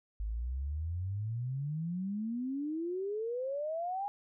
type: exponential sweep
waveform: sine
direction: up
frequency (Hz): 50.7 to 824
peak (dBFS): -33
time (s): 0.2-4.08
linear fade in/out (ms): 0
effects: none